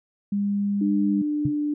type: tone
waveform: sine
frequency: 202.1 Hz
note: G#3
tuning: 47 cents flat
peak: -21 dBFS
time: 0.32-1.22 s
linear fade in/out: 5 ms
type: tone with pitch glide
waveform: sine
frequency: 300 to 295.5 Hz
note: D4 to D4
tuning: +37 to +11 cents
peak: -22 dBFS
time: 0.81-1.74 s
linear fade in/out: 5 ms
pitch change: -26 cents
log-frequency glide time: 0.94-1.63 s
type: tone with exponential decay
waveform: sine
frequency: 139.2 Hz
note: C#3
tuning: 8 cents sharp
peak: -17 dBFS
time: 1.45-1.55 s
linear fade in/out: 5 ms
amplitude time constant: 20 ms
effects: none